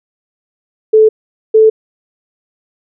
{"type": "tone pair in turn", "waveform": "sine", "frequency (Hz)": [435.6, 438.4], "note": ["A4", "A4"], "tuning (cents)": [-17, -6], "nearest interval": "unison", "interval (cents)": 11, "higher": "second", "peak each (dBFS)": -3, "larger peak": "neither", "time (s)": [[0.93, 1.09], [1.54, 1.7]], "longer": "neither", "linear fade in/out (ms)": 10, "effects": []}